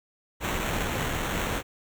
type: noise with sample-and-hold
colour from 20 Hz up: pink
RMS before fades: -29 dBFS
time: 0.4-1.63 s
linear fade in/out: 50 ms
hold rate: 4900 Hz
effects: none